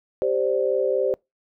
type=chord; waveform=sine; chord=G suspended fourth; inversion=none; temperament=equal; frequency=392 / 523.3 / 587.3 Hz; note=G4 / C5 / D5; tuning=0 / 0 / 0 cents; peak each=-24 / -22 / -26 dBFS; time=0.22-1.14 s; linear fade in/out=0 ms; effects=noise-tail reverb RT60 0.2 s tail -26 dB re dry